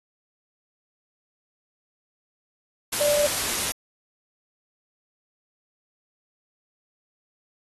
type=tone in noise; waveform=sine; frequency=587.3 Hz; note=D5; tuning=in tune; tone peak=-19 dBFS; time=3-3.27 s; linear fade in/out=10 ms; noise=white; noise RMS=-26 dBFS; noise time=2.92-3.72 s; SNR=+4 dB; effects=AAC 32 kbps